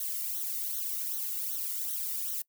violet noise with flanger, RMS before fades -34 dBFS, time 0-2.42 s, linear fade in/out 5 ms, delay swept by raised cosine 0.4 to 1.24 ms, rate 2.6 Hz, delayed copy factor -0.85, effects noise-tail reverb RT60 0.1 s tail -23 dB re dry

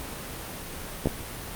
clicks, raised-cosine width 2 ms, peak -10 dBFS, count 2, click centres 1.058 / 1.072 s, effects pink hiss -37 dBFS RMS until 1.55 s + Opus 32 kbps

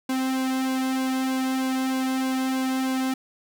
sawtooth tone with flanger, 261.6 Hz, C4, in tune, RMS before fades -25 dBFS, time 0.09-3.14 s, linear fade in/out 5 ms, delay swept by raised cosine 1.6 to 2.15 ms, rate 3.2 Hz, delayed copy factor -0.9, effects none

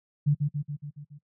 sine tone with echo, 146 Hz, D3, 10 cents flat, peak -18 dBFS, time 0.26-0.35 s, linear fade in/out 20 ms, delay 140 ms, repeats 6, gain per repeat -4 dB, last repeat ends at 1.19 s, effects noise-tail reverb RT60 0.1 s tail -22 dB re dry

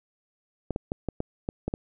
clicks, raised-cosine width 2 ms, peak -15 dBFS, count 8, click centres 0.707 / 0.761 / 0.919 / 1.087 / 1.204 / 1.489 / 1.68 / 1.739 s, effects none

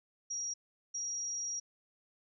sine tone bursts at uneven times, 5690 Hz, F8, 31 cents sharp, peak -35 dBFS, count 2, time 0.3-0.54 / 0.94-1.6 s, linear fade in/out 10 ms, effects none

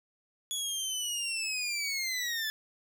20% pulse linear sweep, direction down, 3401 to 1724 Hz, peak -26 dBFS, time 0.51-2.5 s, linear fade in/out 0 ms, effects none

